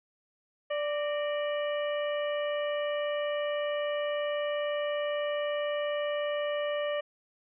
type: harmonic tone with a mistuned harmonic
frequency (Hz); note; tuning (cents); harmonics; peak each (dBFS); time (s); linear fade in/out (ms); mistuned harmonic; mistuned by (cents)
587.3; D5; 0; 1 / 2 / 3 / 4 / 5; -29 / -40 / -40 / -45 / -42; 0.7-7.01; 10; 3; +74
effects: none